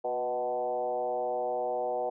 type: tone with frequency modulation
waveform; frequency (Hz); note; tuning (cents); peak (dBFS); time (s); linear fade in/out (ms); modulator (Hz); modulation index
sine; 621; D#5; -3; -28; 0.04-2.1; 10; 128; 1.5
effects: none